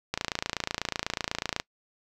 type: click train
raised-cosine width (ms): 0.2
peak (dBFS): -10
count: 42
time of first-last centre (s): 0.14-1.599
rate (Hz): 28.1
effects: noise-tail reverb RT60 0.1 s tail -25 dB re dry